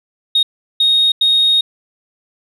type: tone bursts at uneven times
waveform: sine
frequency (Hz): 3729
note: A#7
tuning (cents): 0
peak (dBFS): -8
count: 3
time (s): 0.35-0.43 / 0.8-1.12 / 1.21-1.61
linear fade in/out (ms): 5
effects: tanh soft clip ceiling -6 dBFS